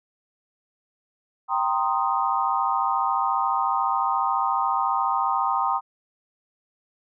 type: chord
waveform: sine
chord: C minor seventh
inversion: second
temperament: equal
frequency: 784 / 932.3 / 1046.5 / 1244.5 Hz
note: G5 / Bb5 / C6 / Eb6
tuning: 0 / 0 / 0 / 0 cents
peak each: -26 dBFS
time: 1.48-5.81 s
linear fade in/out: 50 ms
effects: none

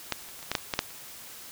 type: clicks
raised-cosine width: 0.2 ms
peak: -9 / -28 / -30 / -25 / -10 / -7 / -28 / -10 / -6 / -29 dBFS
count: 10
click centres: 0.123 / 0.288 / 0.391 / 0.428 / 0.516 / 0.552 / 0.583 / 0.738 / 0.791 / 0.906 s
effects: white hiss -45 dBFS RMS until 1.51 s

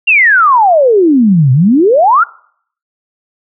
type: exponential two-way sweep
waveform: sine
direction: down then up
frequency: 2830 to 123.47 to 1459 Hz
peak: -4 dBFS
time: 0.07-2.24 s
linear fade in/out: 10 ms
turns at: 1.52 s
effects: noise-tail reverb RT60 0.6 s tail -23 dB re dry

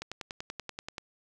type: click train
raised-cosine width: 0.2 ms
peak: -20 dBFS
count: 11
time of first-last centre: 0.02-0.982 s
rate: 10.4 Hz
effects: none

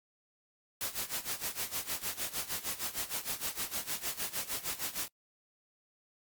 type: noise with tremolo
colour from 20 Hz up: white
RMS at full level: -34 dBFS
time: 0.81-5.08 s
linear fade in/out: 0 ms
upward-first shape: sine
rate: 6.5 Hz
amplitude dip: 85%
effects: noise-tail reverb RT60 0.1 s tail -23 dB re dry + Opus 48 kbps

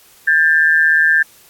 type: tone pair together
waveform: sine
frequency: 1603.1 / 1760 Hz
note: G6 / A6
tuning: +38 / 0 cents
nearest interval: major second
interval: 162 cents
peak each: -12 dBFS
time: 0.27-1.23 s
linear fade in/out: 10 ms
effects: white hiss -47 dBFS RMS until 1.49 s + AAC 64 kbps

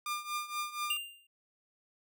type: tone with tremolo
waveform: sawtooth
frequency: 1201 Hz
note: D6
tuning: 38 cents sharp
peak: -28 dBFS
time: 0.06-0.97 s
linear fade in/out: 2 ms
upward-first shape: triangle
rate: 4.2 Hz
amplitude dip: 85%
type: tone with exponential decay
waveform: square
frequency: 2794 Hz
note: F7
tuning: in tune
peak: -28 dBFS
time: 0.9-1.27 s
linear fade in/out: 5 ms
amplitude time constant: 80 ms
effects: none

